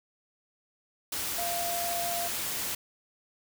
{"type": "tone in noise", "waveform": "sine", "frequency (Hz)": 692, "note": "F5", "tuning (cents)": -16, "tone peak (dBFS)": -32, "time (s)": [1.38, 2.28], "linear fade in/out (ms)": 5, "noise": "white", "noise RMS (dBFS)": -33, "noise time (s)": [1.12, 2.75], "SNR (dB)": -2, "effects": []}